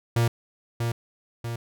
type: tone with echo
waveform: 45% pulse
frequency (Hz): 117.2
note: A#2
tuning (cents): +10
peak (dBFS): -19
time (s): 0.16-0.28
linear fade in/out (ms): 5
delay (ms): 640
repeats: 2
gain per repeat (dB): -5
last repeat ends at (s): 1.56
effects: none